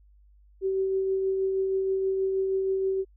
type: tone with tremolo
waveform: sine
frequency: 383.5 Hz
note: G4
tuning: 38 cents flat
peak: -22 dBFS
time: 0.61-3.05 s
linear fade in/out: 50 ms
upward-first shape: triangle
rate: 6.3 Hz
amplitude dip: 30%
effects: added 50 Hz sine -54 dBFS peak until 3.16 s